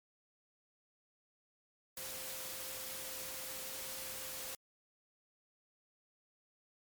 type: tone in noise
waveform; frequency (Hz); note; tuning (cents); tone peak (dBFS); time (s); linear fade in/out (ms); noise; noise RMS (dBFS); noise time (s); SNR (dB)
sine; 523.3; C5; 0; -54; 1.97-4.55; 2; white; -44; 1.97-4.55; -13
effects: MP3 96 kbps